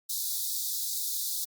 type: high-pass noise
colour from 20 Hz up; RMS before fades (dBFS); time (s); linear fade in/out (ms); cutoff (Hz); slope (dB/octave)
white; -32; 0.09-1.45; 10; 3600; 96
effects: Opus 48 kbps